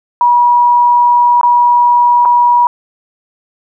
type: tone with dropouts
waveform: sine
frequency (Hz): 965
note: B5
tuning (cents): -40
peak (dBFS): -5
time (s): 0.21-2.67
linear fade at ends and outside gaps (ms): 1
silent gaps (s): 1.412-1.432 / 2.251-2.256
effects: none